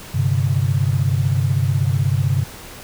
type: chord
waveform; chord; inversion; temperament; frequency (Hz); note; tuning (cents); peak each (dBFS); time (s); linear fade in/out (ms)
sine; G suspended fourth; none; equal; 98 / 130.81 / 146.83; G2 / C3 / D3; 0 / 0 / 0; -19 / -18 / -22; 0.14-2.44; 10
effects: pink hiss -37 dBFS RMS until 2.83 s